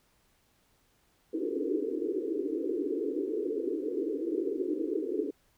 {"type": "band-pass noise", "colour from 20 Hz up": "pink", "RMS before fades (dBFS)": -32, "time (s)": [1.33, 5.31], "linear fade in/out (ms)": 10, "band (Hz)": [280, 470], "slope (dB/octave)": 96, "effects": ["pink hiss -69 dBFS RMS until 5.57 s"]}